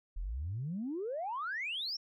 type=exponential sweep; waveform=sine; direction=up; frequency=36.78 to 5610 Hz; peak=-34 dBFS; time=0.16-1.97 s; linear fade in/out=10 ms; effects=tanh soft clip ceiling -30 dBFS